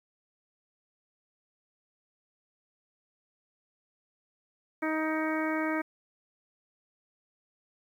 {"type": "harmonic tone with a mistuned harmonic", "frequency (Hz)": 313.8, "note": "D#4", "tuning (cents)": 15, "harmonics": [1, 2, 3, 4, 5, 6, 7], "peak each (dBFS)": [-30, -35, -38, -38, -38, -39, -39], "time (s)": [4.82, 5.82], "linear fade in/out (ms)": 10, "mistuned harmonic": 7, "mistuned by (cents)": 28, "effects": ["10-bit"]}